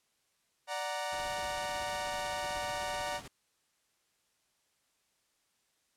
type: chord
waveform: sawtooth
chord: D augmented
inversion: none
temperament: equal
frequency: 587.3 / 740 / 932.3 Hz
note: D5 / F#5 / A#5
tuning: 0 / 0 / 0 cents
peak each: -35 dBFS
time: 0.67-3.21 s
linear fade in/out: 50 ms
type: noise with tremolo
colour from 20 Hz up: pink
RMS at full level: -46 dBFS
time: 1.12-3.28 s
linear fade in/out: 5 ms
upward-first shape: triangle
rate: 16 Hz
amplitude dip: 55%
effects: white hiss -75 dBFS RMS until 5.96 s + low-pass 10000 Hz 12 dB/octave